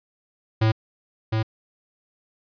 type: tone with echo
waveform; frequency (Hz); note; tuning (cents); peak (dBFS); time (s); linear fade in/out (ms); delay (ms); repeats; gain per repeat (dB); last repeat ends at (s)
square; 110.3; A2; +5; -17; 0.61-0.72; 10; 710; 1; -4; 1.43
effects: resampled to 11025 Hz